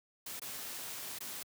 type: noise with dropouts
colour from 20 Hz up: white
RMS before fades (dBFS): -43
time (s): 0.26-1.43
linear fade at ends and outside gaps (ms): 5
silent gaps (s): 0.396-0.417 / 1.188-1.205
effects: high-pass 100 Hz 12 dB/octave